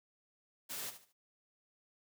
white noise with echo, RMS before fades -42 dBFS, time 0.69-0.91 s, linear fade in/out 20 ms, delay 74 ms, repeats 3, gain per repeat -11 dB, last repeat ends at 1.132 s, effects high-pass 100 Hz 12 dB/octave

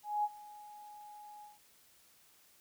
sine tone with ADSR envelope, 835 Hz, G#5, 9 cents sharp, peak -28 dBFS, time 0.03-1.59 s, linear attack 210 ms, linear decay 42 ms, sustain -21 dB, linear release 160 ms, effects white hiss -65 dBFS RMS until 2.6 s

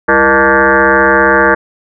sine tone with frequency modulation, 1020 Hz, C6, 44 cents flat, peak -5 dBFS, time 0.08-1.55 s, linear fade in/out 10 ms, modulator 137 Hz, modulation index 5.3, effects none

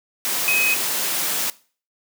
sine tone in noise, 2528 Hz, D#7, 27 cents sharp, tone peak -16 dBFS, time 0.48-0.74 s, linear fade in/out 0 ms, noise white, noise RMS -23 dBFS, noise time 0.25-1.5 s, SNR +4 dB, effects noise-tail reverb RT60 0.4 s tail -20 dB re dry + high-pass 200 Hz 12 dB/octave

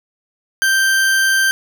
40% pulse tone, 1568 Hz, G6, in tune, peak -11 dBFS, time 0.62-1.51 s, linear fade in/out 0 ms, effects none

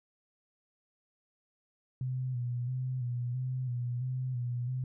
sine tone with vibrato, 125.1 Hz, B2, 23 cents sharp, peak -31 dBFS, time 2.01-4.84 s, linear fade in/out 2 ms, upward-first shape square, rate 1.5 Hz, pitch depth 45 cents each way, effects none

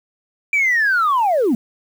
sine linear sweep, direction down, 2359 to 204.5 Hz, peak -12 dBFS, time 0.53-1.55 s, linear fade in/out 2 ms, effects tanh soft clip ceiling -10 dBFS + 7-bit

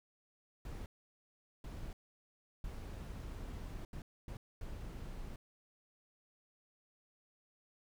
brown noise bursts at uneven times, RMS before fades -45 dBFS, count 6, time 0.65-0.86 / 1.64-1.93 / 2.64-3.85 / 3.93-4.02 / 4.28-4.37 / 4.61-5.36 s, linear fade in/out 2 ms, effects none

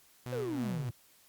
sawtooth tone with tremolo, 123.47 Hz, B2, in tune, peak -33 dBFS, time 0.26-0.89 s, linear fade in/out 0 ms, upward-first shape sine, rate 3.1 Hz, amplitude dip 45%
triangle exponential sweep, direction down, 536 to 110 Hz, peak -31 dBFS, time 0.32-0.91 s, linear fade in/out 10 ms
effects white hiss -63 dBFS RMS until 1.28 s + Opus 48 kbps

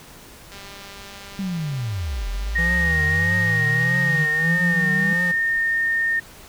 click train, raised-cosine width 0.2 ms, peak -23 dBFS, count 743, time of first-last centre 0.52-4.249 s, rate 199 Hz
sine linear two-way sweep, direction down then up, 198.6 to 41.02 to 198.6 Hz, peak -23 dBFS, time 1.39-5.13 s, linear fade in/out 0 ms, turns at 2.28 s
sine tone with pitch glide, 1864.7 to 1828.4 Hz, A#6 to A#6, 0 to -34 cents, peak -18 dBFS, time 2.55-6.2 s, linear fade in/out 10 ms, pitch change -34 cents, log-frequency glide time 3.97-4.57 s
square tone with vibrato, 164.81 Hz, E3, in tune, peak -26 dBFS, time 2.58-5.32 s, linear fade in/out 10 ms, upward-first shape triangle, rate 1.6 Hz, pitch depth 140 cents each way
effects pink hiss -44 dBFS RMS until 6.48 s

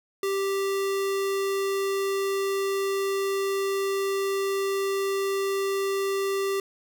square tone, 392 Hz, G4, in tune, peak -25 dBFS, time 0.23-6.6 s, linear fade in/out 2 ms, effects none

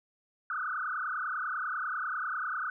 sine tone with frequency modulation, 1367 Hz, F6, 37 cents flat, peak -31 dBFS, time 0.5-2.7 s, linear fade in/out 2 ms, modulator 30.1 Hz, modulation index 5.5, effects none

